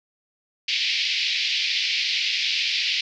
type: band-pass noise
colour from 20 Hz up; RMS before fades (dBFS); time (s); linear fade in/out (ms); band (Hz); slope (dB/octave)
pink; -24; 0.68-3.01; 5; 2200 to 5100; 48
effects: none